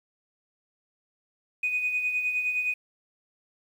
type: tone with tremolo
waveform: sine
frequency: 2489 Hz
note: D#7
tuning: in tune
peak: -22 dBFS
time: 1.63-2.74 s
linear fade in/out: 5 ms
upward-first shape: sine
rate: 9.7 Hz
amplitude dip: 50%
effects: tanh soft clip ceiling -18 dBFS + 9-bit